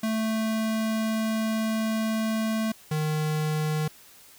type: tone pair in turn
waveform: square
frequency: 220.5 / 153.97 Hz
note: A3 / D#3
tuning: +4 / -18 cents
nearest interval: tritone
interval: 622 cents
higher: first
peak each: -25 dBFS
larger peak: neither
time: 0.03-2.72 / 2.91-3.88 s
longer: first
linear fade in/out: 5 ms
effects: white hiss -52 dBFS RMS until 4.38 s